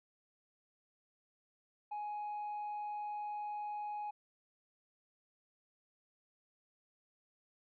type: tone with tanh clipping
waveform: sine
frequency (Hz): 835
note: G#5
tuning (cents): +9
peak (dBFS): -39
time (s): 1.91-4.11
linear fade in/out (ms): 10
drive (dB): 1
effects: none